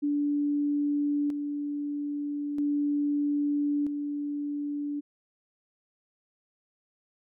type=tone with tremolo; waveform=sine; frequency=290.4 Hz; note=D4; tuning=19 cents flat; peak=-24 dBFS; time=0.02-5.01 s; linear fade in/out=20 ms; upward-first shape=square; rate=0.39 Hz; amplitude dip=45%; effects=none